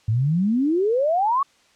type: exponential sweep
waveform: sine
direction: up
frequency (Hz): 103.83 to 1146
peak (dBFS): -17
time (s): 0.08-1.43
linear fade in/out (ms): 5
effects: white hiss -58 dBFS RMS until 1.75 s + low-pass 6000 Hz 12 dB/octave